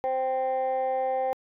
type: tone pair together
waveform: sine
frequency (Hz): 522.6 / 783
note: C5 / G5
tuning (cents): -2 / -2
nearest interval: perfect fifth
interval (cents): 700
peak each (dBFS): -25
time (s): 0.04-1.33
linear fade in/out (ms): 0
effects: tanh soft clip ceiling -21 dBFS